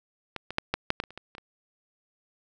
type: clicks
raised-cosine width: 0.3 ms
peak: -17 / -19 / -8 / -9 / -7 / -11 / -24 / -30 / -23 / -27 / -26 dBFS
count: 11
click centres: 0.363 / 0.506 / 0.584 / 0.74 / 0.904 / 1.001 / 1.038 / 1.106 / 1.176 / 1.351 / 1.382 s
effects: none